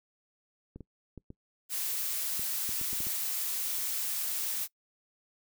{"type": "clicks", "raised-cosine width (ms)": 3, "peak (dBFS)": -31, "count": 10, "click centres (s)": [0.76, 0.807, 1.177, 1.304, 2.394, 2.692, 2.814, 2.931, 3.005, 3.069]}
{"type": "noise", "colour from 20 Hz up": "blue", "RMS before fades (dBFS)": -33, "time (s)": [1.69, 4.68], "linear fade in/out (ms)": 50}
{"effects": ["noise-tail reverb RT60 0.1 s tail -23 dB re dry"]}